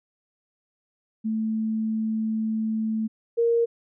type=tone pair in turn; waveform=sine; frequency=220 / 466.2 Hz; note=A3 / A#4; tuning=0 / 0 cents; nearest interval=octave + minor second; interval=1300 cents; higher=second; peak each=-23 / -18 dBFS; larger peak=second; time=1.24-3.08 / 3.37-3.66 s; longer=first; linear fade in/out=20 ms; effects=none